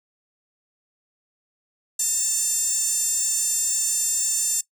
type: tone with high-pass filter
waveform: sawtooth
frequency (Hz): 898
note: A5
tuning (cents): +35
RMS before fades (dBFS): -23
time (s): 1.99-4.61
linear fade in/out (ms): 5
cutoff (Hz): 7500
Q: 7.2
effects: noise-tail reverb RT60 0.1 s tail -19 dB re dry